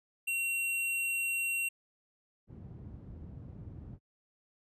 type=tone; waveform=square; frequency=2739 Hz; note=F7; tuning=34 cents flat; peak=-31 dBFS; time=0.27-1.69 s; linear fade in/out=10 ms
type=low-pass noise; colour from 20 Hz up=white; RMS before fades=-45 dBFS; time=2.47-3.99 s; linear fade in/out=50 ms; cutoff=120 Hz; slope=12 dB/octave
effects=high-pass 60 Hz 12 dB/octave + resampled to 32000 Hz